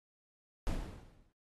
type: noise with exponential decay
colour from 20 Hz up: brown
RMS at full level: -32 dBFS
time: 0.67-1.32 s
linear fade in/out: 0 ms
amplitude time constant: 140 ms
effects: AAC 32 kbps